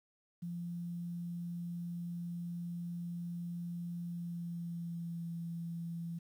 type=tone with pitch glide; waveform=sine; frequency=172.6 to 168.56 Hz; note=F3 to E3; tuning=-20 to +39 cents; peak=-38 dBFS; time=0.42-6.19 s; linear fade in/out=10 ms; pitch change=-41 cents; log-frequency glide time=4.05-5.3 s; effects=11-bit